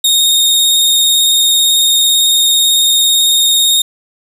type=tone with vibrato; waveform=sawtooth; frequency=3709 Hz; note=A#7; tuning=9 cents flat; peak=-5 dBFS; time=0.04-3.82 s; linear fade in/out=5 ms; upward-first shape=square; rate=18 Hz; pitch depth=19 cents each way; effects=none